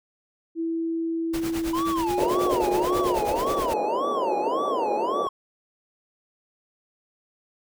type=tone with pitch glide; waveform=sine; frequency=329.4 to 359.2 Hz; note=E4 to F4; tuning=-1 to +49 cents; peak=-24 dBFS; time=0.55-3.21 s; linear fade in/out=50 ms; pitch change=+150 cents; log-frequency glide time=2.01-2.15 s
type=noise with tremolo; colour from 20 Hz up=pink; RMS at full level=-32 dBFS; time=1.33-3.74 s; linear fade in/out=10 ms; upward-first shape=triangle; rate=9.3 Hz; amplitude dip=90%
type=tone with vibrato; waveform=triangle; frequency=974 Hz; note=B5; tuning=24 cents flat; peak=-24 dBFS; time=1.73-5.29 s; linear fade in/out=5 ms; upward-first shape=sine; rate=1.8 Hz; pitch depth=300 cents each way
type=band-pass noise; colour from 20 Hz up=pink; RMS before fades=-27 dBFS; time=2.18-5.27 s; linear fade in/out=0 ms; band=370 to 640 Hz; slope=24 dB/octave
effects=none